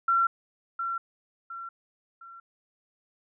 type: tone with echo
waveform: sine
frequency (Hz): 1361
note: F6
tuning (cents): -45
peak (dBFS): -20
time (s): 0.08-0.27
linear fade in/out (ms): 5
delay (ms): 710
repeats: 3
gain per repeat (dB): -8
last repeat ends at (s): 2.4
effects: none